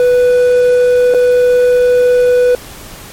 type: tone with dropouts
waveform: triangle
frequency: 493.9 Hz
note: B4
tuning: in tune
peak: -4 dBFS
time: 0-2.55 s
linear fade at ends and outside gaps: 1 ms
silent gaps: 1.139-1.146 s
effects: pink hiss -32 dBFS RMS until 3.12 s + MP3 64 kbps